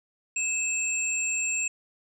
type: tone pair together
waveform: sine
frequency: 2622 / 7416 Hz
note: E7 / A#8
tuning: -10 / -10 cents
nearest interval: octave + tritone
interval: 1800 cents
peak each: -28 dBFS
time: 0.36-1.68 s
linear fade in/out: 5 ms
effects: none